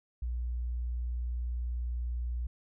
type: tone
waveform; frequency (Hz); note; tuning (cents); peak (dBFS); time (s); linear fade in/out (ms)
sine; 60.1; B1; -46; -31; 0.22-2.47; 5
effects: none